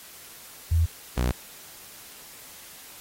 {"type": "tone pair in turn", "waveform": ["sine", "sawtooth"], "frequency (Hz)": [82.41, 61.74], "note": ["E2", "B1"], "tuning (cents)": [0, 0], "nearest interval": "perfect fourth", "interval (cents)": 500, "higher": "first", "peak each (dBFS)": -18, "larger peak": "neither", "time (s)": [[0.71, 0.86], [1.17, 1.32]], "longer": "neither", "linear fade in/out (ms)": 10, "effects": ["white hiss -46 dBFS RMS until 3 s", "AAC 48 kbps"]}